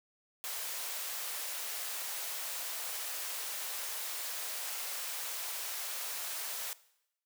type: high-pass noise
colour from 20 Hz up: white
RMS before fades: -39 dBFS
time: 0.44-6.73 s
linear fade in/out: 0 ms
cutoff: 490 Hz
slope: 24 dB/octave
effects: noise-tail reverb RT60 0.8 s tail -19 dB re dry